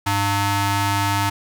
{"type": "ring-modulated tone", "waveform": "sawtooth", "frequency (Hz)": 400.8, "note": "G4", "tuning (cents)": 38, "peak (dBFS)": -11, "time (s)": [0.06, 1.3], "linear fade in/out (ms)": 10, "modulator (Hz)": 502, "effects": []}